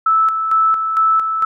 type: tone with tremolo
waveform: sine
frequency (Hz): 1312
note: E6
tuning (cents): -9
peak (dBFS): -10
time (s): 0.06-1.45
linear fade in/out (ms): 5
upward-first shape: square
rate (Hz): 2.2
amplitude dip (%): 50
effects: none